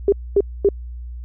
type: tone bursts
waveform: sine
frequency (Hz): 400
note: G4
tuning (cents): +35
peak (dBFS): -10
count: 3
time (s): 0.08-0.689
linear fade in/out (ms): 2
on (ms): 43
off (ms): 240
effects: added 60 Hz sine -29 dBFS peak until 1.24 s